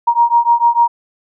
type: beating tone pair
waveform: sine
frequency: 939 / 945.7 Hz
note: A#5 / A#5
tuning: +12 / +25 cents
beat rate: 6.7 Hz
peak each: -12 dBFS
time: 0.07-0.88 s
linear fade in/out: 10 ms
effects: none